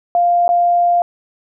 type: tone with dropouts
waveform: sine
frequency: 698.5 Hz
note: F5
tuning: in tune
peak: -10 dBFS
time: 0.15-1.02 s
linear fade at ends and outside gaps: 1 ms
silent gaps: 0.48-0.49 s
effects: none